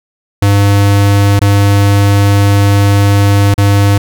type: tone with dropouts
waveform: square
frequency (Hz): 100.6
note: G2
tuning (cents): +45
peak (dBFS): -6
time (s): 0.42-3.98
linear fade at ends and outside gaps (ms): 5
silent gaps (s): 1.393-1.414 / 3.542-3.579
effects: none